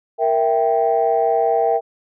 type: chord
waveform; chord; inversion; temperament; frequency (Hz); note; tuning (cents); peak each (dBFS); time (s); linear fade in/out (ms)
sine; E diminished; second; equal; 466.2 / 659.3 / 784; Bb4 / E5 / G5; 0 / 0 / 0; -18; 0.18-1.81; 50
effects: tanh soft clip ceiling -6 dBFS